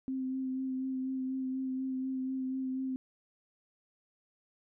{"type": "tone with vibrato", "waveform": "sine", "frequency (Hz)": 261.6, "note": "C4", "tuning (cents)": 0, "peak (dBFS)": -32, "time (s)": [0.08, 2.96], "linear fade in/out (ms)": 0, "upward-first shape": "sine", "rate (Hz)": 4.1, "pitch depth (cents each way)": 17, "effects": []}